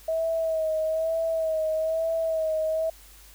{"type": "tone with vibrato", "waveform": "sine", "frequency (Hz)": 642, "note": "E5", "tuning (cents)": -46, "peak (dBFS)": -23, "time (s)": [0.08, 2.9], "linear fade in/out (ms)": 5, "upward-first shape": "sine", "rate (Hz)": 1.1, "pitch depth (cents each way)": 35, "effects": ["added 50 Hz sine -51 dBFS peak until 3.34 s", "white hiss -52 dBFS RMS until 3.34 s"]}